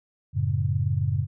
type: chord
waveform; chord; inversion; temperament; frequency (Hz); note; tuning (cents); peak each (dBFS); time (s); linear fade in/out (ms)
sine; F# minor; none; just; 92.5 / 111 / 138.75; F#2 / A2 / C#3; 0 / +16 / +2; -26; 0.33-1.27; 50
effects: none